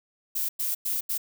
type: noise bursts at uneven times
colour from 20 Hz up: violet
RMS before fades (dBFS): -28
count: 4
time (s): 0.35-0.49 / 0.59-0.75 / 0.85-1.01 / 1.09-1.18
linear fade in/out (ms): 10
effects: none